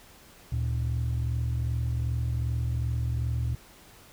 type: tone pair together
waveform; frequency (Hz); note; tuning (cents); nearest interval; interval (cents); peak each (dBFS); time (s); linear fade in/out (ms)
sine; 74.41 / 117; D2 / A#2; +23 / +7; minor sixth; 784; -27 / -26; 0.52-3.55; 5
effects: tanh soft clip ceiling -22 dBFS + pink hiss -53 dBFS RMS until 4.12 s